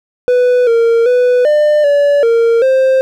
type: tone with pitch steps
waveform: triangle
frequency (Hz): 495.6 / 462.1 / 495.5 / 599 / 574 / 462.2 / 526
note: B4 / A#4 / B4 / D5 / D5 / A#4 / C5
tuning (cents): +6 / -15 / +6 / +34 / -40 / -15 / +9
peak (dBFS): -5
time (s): 0.28-3.01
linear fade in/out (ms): 0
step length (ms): 390
effects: none